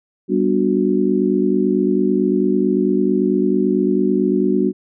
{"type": "chord", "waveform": "sine", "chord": "G major seventh", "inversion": "none", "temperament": "just", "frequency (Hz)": [196, 245, 294, 367.5], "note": ["G3", "B3", "D4", "F#4"], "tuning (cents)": [0, -14, 2, -12], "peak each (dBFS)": [-19, -20, -20, -18], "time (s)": [0.28, 4.73], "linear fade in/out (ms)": 50, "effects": []}